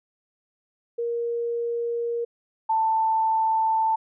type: tone pair in turn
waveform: sine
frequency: 470 / 887.2 Hz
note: A#4 / A5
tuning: +14 / +14 cents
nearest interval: major seventh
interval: 1100 cents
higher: second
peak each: -24 / -19 dBFS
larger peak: second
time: 0.98-2.25 / 2.69-3.96 s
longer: neither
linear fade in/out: 10 ms
effects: none